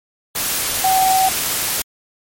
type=tone in noise; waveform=sine; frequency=759 Hz; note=F#5; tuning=44 cents sharp; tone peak=-12 dBFS; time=0.84-1.29 s; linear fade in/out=5 ms; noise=white; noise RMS=-20 dBFS; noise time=0.35-1.82 s; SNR=+5 dB; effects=MP3 64 kbps